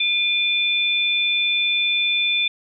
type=tone pair together; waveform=sine; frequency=2420 / 3525 Hz; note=D#7 / A7; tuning=-49 / +2 cents; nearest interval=perfect fifth; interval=651 cents; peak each=-20 dBFS; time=0-2.48 s; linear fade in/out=5 ms; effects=none